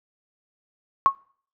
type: tone with exponential decay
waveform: sine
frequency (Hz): 1094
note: C#6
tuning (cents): -23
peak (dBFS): -8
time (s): 1.06-1.15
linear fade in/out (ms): 0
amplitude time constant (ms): 18
effects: noise-tail reverb RT60 0.5 s tail -25 dB re dry